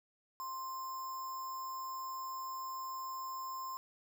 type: tone with sample-and-hold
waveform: sine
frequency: 1046.5 Hz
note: C6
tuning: in tune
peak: -39 dBFS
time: 0.4-3.77 s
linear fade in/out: 0 ms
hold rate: 6300 Hz
effects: none